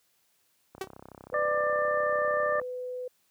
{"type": "click train", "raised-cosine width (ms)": 1, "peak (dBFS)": -31, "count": 62, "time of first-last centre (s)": [0.75, 2.615], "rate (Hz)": 32.7}
{"type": "tone with exponential decay", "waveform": "sawtooth", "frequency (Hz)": 381.3, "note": "G4", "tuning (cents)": -48, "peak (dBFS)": -25, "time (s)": [0.81, 0.89], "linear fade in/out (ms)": 5, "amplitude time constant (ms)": 17}
{"type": "tone", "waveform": "sine", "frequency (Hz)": 501, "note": "B4", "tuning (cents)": 25, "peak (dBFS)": -33, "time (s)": [1.32, 3.08], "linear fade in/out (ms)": 5}
{"type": "harmonic tone", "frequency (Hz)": 594, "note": "D5", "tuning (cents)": 20, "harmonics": [1, 2, 3], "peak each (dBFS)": [-27, -30, -32], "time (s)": [1.34, 2.6], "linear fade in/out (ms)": 2}
{"effects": ["white hiss -70 dBFS RMS until 3.3 s", "high-pass 60 Hz 12 dB/octave"]}